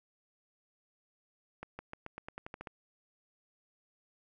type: accelerating click train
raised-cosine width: 0.5 ms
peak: -27 dBFS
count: 11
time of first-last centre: 1.63-2.672 s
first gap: 160 ms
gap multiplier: 0.9
effects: none